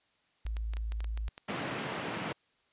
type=tone; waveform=sine; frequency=55 Hz; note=A1; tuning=in tune; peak=-32 dBFS; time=0.45-1.29 s; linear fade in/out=5 ms
type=clicks; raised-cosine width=0.2 ms; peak=-27 dBFS; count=12; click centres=0.466 / 0.568 / 0.736 / 0.769 / 0.921 / 1.005 / 1.044 / 1.175 / 1.281 / 1.379 / 1.519 / 1.603 s
type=band-pass noise; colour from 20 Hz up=pink; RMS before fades=-37 dBFS; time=1.48-2.33 s; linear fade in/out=10 ms; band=130 to 3200 Hz; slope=24 dB/octave
effects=white hiss -71 dBFS RMS until 2.72 s + resampled to 8000 Hz